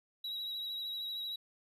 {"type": "tone with vibrato", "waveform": "triangle", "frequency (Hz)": 3868, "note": "B7", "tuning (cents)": -37, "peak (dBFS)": -36, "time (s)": [0.24, 1.36], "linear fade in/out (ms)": 5, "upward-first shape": "sine", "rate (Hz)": 13, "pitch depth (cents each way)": 27, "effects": []}